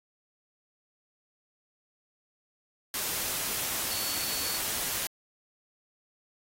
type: tone in noise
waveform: sine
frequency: 4435 Hz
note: C#8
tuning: in tune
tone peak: -38 dBFS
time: 3.91-4.58 s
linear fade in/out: 2 ms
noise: white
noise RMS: -32 dBFS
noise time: 2.94-5.07 s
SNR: -9 dB
effects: AAC 48 kbps